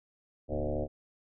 sine tone with frequency modulation, 305.8 Hz, D#4, 30 cents flat, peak -29 dBFS, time 0.48-0.88 s, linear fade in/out 50 ms, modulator 72.7 Hz, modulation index 4.6, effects none

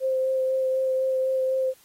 sine tone with vibrato, 523.3 Hz, C5, in tune, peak -21 dBFS, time 0-1.74 s, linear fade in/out 50 ms, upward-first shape sine, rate 4 Hz, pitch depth 11 cents each way, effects white hiss -57 dBFS RMS until 1.84 s + AAC 48 kbps

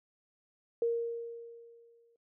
sine tone with exponential decay, 466.2 Hz, A#4, in tune, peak -25 dBFS, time 0.82-2.16 s, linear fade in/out 2 ms, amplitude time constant 290 ms, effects noise-tail reverb RT60 0.1 s tail -22 dB re dry

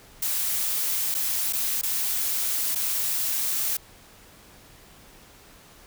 blue noise with dropouts, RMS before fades -26 dBFS, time 0.22-3.77 s, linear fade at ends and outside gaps 5 ms, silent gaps 1.144-1.148 / 1.526-1.532 / 1.814-1.832 / 2.749-2.756 s, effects pink hiss -51 dBFS RMS until 5.86 s

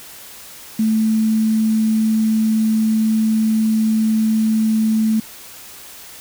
sine tone with quantisation, 219.5 Hz, A3, 4 cents flat, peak -13 dBFS, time 0.79-5.2 s, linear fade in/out 5 ms, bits 6, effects white hiss -38 dBFS RMS until 6.2 s

